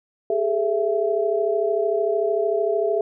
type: tone cluster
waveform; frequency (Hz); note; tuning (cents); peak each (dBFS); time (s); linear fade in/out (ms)
sine; 401.8 / 435.1 / 667; G4 / A4 / E5; +43 / -19 / +20; -23; 0.3-3.01; 2
effects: none